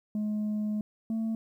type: tone pair in turn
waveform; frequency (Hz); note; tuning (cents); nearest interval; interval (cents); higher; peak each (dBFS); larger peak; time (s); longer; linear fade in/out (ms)
sine; 211.6 / 223.4; G#3 / A3; +33 / +27; minor second; 94; second; -25; neither; 0.15-0.81 / 1.1-1.35; first; 2
effects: tanh soft clip ceiling -27 dBFS + 11-bit